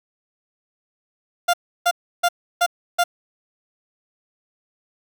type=tone bursts; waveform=30% pulse; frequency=698.5 Hz; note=F5; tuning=in tune; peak=-12 dBFS; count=5; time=1.48-3.04 s; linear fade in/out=10 ms; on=56 ms; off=320 ms; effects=none